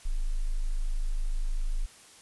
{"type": "tone", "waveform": "sine", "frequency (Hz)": 26.43, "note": "G#0", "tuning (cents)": 31, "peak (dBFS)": -25, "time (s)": [0.05, 1.86], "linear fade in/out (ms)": 10, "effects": ["white hiss -53 dBFS RMS until 2.21 s", "resampled to 24000 Hz"]}